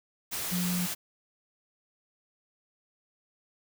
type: tone in noise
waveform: sine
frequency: 178.9 Hz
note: F3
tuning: 42 cents sharp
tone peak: -28 dBFS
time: 0.51-0.87 s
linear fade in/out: 20 ms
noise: white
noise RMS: -34 dBFS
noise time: 0.31-0.95 s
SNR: +3 dB
effects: none